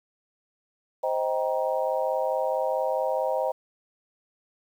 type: chord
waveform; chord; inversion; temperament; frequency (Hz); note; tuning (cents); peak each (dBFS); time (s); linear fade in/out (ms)
sine; C minor seventh; none; just; 523.3 / 627.9 / 784.9 / 941.9; C5 / Eb5 / G5 / Bb5; 0 / +16 / +2 / +18; -27 / -28 / -31 / -32; 1.03-3.52; 10
effects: 9-bit